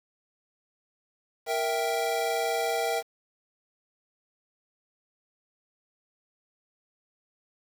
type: chord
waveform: square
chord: E diminished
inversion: second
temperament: equal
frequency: 466.2 / 659.3 / 784 Hz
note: Bb4 / E5 / G5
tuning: 0 / 0 / 0 cents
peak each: -31 dBFS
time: 1.46-3.03 s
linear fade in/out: 50 ms
effects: 8-bit